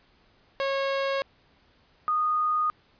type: tone pair in turn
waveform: sawtooth / sine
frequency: 547 / 1234 Hz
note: C#5 / D#6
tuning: -23 / -15 cents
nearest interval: octave + major second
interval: 1408 cents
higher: second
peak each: -21 / -22 dBFS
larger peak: first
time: 0.6-1.22 / 2.08-2.7 s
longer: neither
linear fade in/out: 0 ms
effects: pink hiss -62 dBFS RMS until 2.99 s + resampled to 11025 Hz